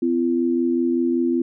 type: tone pair together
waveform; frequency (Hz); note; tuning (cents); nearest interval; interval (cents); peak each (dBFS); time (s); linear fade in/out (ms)
sine; 254.9 / 340.2; C4 / F4; -45 / -45; perfect fourth; 500; -20; 0.02-1.42; 5
effects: none